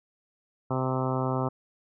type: harmonic tone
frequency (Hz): 130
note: C3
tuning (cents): -11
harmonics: 1 / 2 / 3 / 4 / 5 / 6 / 7 / 8 / 9 / 10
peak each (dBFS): -29 / -32 / -34 / -35 / -36 / -37 / -37 / -38 / -39 / -39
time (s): 0.7-1.49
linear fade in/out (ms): 10
effects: none